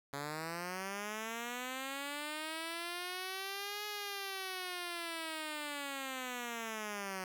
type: linear two-way sweep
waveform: 5% pulse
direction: up then down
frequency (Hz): 138.59 to 419.3 to 184.8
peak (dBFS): -28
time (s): 0.13-7.24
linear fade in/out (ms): 2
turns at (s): 3.86
effects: none